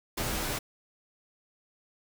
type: noise with comb filter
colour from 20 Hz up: pink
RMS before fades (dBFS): -32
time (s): 0.17-0.59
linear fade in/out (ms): 10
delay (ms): 11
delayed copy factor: -0.5
effects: none